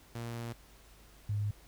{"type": "tone pair in turn", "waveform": ["sawtooth", "sine"], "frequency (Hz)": [117.3, 103.57], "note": ["A#2", "G#2"], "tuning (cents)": [11, -4], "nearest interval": "major second", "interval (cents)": 215, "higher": "first", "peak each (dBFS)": [-34, -30], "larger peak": "second", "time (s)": [[0.15, 0.53], [1.29, 1.51]], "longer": "first", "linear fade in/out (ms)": 5, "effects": ["added 50 Hz sine -59 dBFS peak until 1.67 s", "pink hiss -60 dBFS RMS until 1.67 s"]}